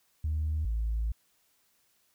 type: tone pair in turn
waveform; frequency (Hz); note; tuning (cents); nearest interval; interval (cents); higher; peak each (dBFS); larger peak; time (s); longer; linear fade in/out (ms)
sine; 77.2 / 55.35; D#2 / A1; -13 / +11; tritone; 576; first; -26; neither; 0.24-0.65 / 0.65-1.12; second; 5
effects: tanh soft clip ceiling -24 dBFS + white hiss -70 dBFS RMS until 2.14 s